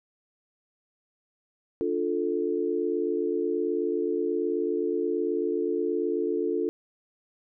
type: chord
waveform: sine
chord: D minor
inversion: none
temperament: just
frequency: 293.7 / 352.4 / 440.5 Hz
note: D4 / F4 / A4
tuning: 0 / +16 / +2 cents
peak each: -31 / -28 / -28 dBFS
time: 1.81-6.69 s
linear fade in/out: 0 ms
effects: none